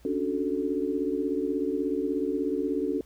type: chord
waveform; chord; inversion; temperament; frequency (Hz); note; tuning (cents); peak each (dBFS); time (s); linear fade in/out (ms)
sine; D major seventh; third; equal; 277.2 / 293.7 / 370 / 440; C#4 / D4 / F#4 / A4; 0 / 0 / 0 / 0; -31; 0.05-3.01; 2
effects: added 60 Hz sine -53 dBFS peak until 3.05 s + pink hiss -61 dBFS RMS until 3.05 s